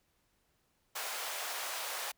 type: high-pass noise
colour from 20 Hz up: pink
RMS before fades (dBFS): -39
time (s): 0.95-2.12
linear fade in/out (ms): 10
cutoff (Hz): 600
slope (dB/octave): 24
effects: pink hiss -75 dBFS RMS until 2.17 s

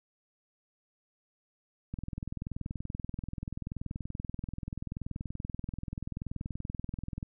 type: click train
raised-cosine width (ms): 5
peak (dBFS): -24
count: 111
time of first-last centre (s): 1.94-7.228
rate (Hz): 20.8
effects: none

